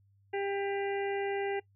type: harmonic tone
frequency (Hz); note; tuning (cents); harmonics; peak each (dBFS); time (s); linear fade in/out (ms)
397.8; G4; +25; 1 / 2 / 4 / 5 / 6 / 7; -32 / -37 / -45 / -42 / -48 / -47; 0.33-1.6; 10
effects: noise-tail reverb RT60 0.1 s tail -21 dB re dry + added 99 Hz sine -63 dBFS peak until 1.75 s